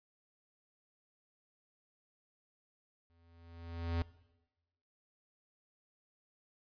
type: tone with exponential growth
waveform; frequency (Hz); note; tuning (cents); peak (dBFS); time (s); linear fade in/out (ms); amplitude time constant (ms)
square; 84.2; E2; +37; -31; 3.1-4.02; 0; 200
effects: noise-tail reverb RT60 1.0 s tail -20 dB re dry + resampled to 11025 Hz